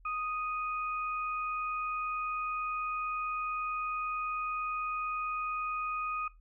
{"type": "tone pair together", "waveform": "sine", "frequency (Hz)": [1244.5, 2489], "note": ["D#6", "D#7"], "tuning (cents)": [0, 0], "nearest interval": "octave", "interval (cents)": 1200, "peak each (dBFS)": [-33, -40], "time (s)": [0.05, 6.28], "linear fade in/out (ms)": 5, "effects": ["noise-tail reverb RT60 0.2 s tail -18 dB re dry", "added 40 Hz sine -55 dBFS peak until 6.4 s"]}